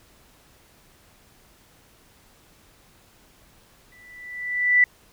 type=tone with exponential growth; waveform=sine; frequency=1975.5 Hz; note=B6; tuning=in tune; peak=-11 dBFS; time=3.92-4.84 s; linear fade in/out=2 ms; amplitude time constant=200 ms; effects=pink hiss -56 dBFS RMS until 5.12 s